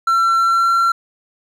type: tone with pitch glide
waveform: triangle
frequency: 1352 to 1362.2 Hz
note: E6 to F6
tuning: +43 to -44 cents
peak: -10 dBFS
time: 0.07-0.92 s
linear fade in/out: 5 ms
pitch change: +13 cents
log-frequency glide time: 0.41-0.71 s
effects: none